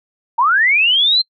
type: linear sweep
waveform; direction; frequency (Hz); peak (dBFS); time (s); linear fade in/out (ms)
sine; up; 880 to 4186; -10; 0.38-1.22; 10
effects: noise-tail reverb RT60 0.1 s tail -26 dB re dry